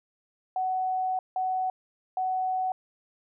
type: tone bursts at uneven times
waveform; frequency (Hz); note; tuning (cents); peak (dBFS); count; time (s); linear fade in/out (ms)
sine; 747; F#5; +16; -25; 3; 0.56-1.19 / 1.36-1.7 / 2.17-2.72; 2
effects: none